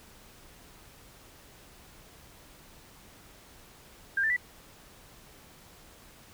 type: tone with pitch steps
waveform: sine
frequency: 1598 / 1773.1 / 1967.4 Hz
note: G6 / A6 / B6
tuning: +33 / +13 / -7 cents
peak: -24 dBFS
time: 4.17-4.365 s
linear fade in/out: 5 ms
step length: 65 ms
effects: pink hiss -54 dBFS RMS until 6.33 s